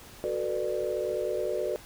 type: chord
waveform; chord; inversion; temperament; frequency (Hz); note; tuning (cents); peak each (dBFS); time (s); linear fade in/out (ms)
sine; B minor seventh; second; just; 370.4 / 444.5 / 493.9 / 592.7; F#4 / A4 / B4 / D5; +2 / +18 / 0 / +16; -33 / -34 / -33 / -32; 0.24-1.76; 0
effects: pink hiss -49 dBFS RMS until 1.85 s